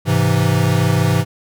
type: chord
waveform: square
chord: Ab augmented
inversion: none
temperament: equal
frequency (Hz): 103.83 / 130.81 / 164.81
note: Ab2 / C3 / E3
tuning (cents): 0 / 0 / 0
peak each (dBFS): -18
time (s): 0.05-1.25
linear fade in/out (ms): 50
effects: none